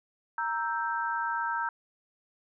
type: chord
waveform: sine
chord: E diminished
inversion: second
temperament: equal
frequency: 932.3 / 1318.5 / 1568 Hz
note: Bb5 / E6 / G6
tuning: 0 / 0 / 0 cents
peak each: -31 / -34 / -33 dBFS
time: 0.38-1.69 s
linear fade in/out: 2 ms
effects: none